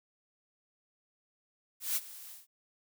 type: noise with ADSR envelope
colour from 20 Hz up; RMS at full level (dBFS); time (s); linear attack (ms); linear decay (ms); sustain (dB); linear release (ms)
blue; -30; 1.8-2.47; 160; 38; -18; 150
effects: none